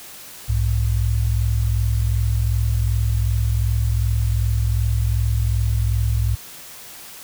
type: tone pair together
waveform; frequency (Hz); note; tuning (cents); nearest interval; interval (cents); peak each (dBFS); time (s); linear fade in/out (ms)
sine; 63.6 / 106.25; C2 / G#2; -48 / +40; major sixth; 888; -19; 0.48-6.36; 20
effects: white hiss -39 dBFS RMS until 7.23 s

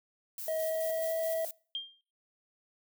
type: noise with tremolo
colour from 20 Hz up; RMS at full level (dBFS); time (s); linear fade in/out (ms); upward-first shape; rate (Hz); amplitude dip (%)
violet; -40; 0.38-1.51; 2; square; 4.7; 35
type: tone with pitch glide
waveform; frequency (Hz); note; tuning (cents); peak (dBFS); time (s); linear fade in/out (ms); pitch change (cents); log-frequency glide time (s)
triangle; 638 to 649.9; D#5 to E5; +43 to -25; -28; 0.48-1.45; 2; +32; 0.62-1.15
type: tone with exponential decay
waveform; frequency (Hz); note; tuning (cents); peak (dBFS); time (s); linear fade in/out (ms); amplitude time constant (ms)
sine; 3196; G7; +33; -30; 1.75-2.01; 1; 56
effects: noise-tail reverb RT60 0.5 s tail -26 dB re dry

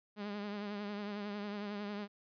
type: tone with vibrato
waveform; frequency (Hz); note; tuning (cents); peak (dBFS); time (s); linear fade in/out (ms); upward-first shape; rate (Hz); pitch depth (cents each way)
sawtooth; 205.4; G#3; -19; -35; 0.16-2.08; 50; triangle; 11; 50
effects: resampled to 11025 Hz

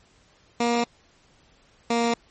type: tone pair in turn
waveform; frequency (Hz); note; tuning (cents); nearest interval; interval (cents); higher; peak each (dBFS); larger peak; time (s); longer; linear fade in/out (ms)
15% pulse; 236.8 / 234.1; A#3 / A#3; +27 / +8; unison; 19; first; -14; neither; 0.6-0.84 / 1.9-2.14; neither; 5
effects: pink hiss -59 dBFS RMS until 2.3 s + MP3 32 kbps

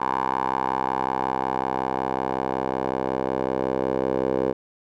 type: tone with band-pass filter sweep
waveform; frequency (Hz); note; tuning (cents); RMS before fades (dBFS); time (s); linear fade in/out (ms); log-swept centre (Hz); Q
10% pulse; 65.41; C2; 0; -25; 0-4.53; 10; 950 to 520; 3.4
effects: none

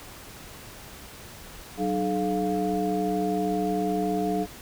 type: tone cluster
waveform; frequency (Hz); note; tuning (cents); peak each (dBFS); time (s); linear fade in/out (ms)
sine; 189 / 302.6 / 426.9 / 704; F#3 / D#4 / G#4 / F5; +37 / -48 / +48 / +14; -29; 1.77-4.47; 50
effects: pink hiss -44 dBFS RMS until 4.61 s

